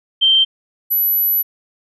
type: tone pair in turn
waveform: sine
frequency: 3136 / 11905 Hz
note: G7 / F#9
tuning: 0 / +10 cents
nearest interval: octave + major seventh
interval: 2310 cents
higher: second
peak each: -9 / -13 dBFS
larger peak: first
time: 0.21-0.45 / 0.9-1.43 s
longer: second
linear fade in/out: 20 ms
effects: none